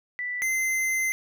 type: tone pair in turn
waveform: sine / square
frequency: 1975.5 / 2069 Hz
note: B6 / C7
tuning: 0 / -20 cents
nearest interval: minor second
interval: 80 cents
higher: second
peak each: -28 / -24 dBFS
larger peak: second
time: 0.19-0.42 / 0.42-1.12 s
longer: second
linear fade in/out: 0 ms
effects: none